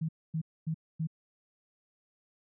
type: tone bursts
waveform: sine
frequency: 160 Hz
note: D#3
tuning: 49 cents sharp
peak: -29 dBFS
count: 4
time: 0.01-1.072 s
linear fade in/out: 10 ms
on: 78 ms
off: 250 ms
effects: none